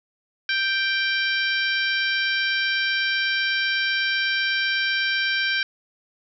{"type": "harmonic tone", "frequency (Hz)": 784, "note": "G5", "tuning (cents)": 0, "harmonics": [2, 3, 4, 5, 6, 7], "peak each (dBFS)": [-23, -27, -29, -31, -33, -34], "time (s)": [0.49, 5.63], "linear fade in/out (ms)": 2, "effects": []}